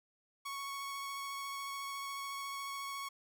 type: tone with vibrato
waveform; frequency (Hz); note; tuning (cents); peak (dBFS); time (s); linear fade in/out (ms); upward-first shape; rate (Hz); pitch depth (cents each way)
sawtooth; 1108.7; C#6; 0; -36; 0.45-3.09; 10; sine; 14; 12
effects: none